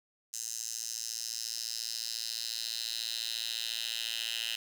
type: tone with high-pass filter sweep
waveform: 10% pulse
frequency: 114.2 Hz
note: A#2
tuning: 35 cents flat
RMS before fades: -37 dBFS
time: 0.33-4.56 s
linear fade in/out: 5 ms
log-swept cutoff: 6500 to 3100 Hz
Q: 3.4
effects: none